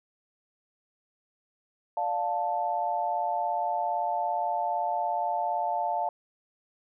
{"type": "chord", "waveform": "sine", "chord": "D minor", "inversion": "none", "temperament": "just", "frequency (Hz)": [587.3, 704.8, 881], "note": ["D5", "F5", "A5"], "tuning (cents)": [0, 16, 2], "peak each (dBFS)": [-35, -29, -29], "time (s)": [1.97, 6.09], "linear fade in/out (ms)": 2, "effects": []}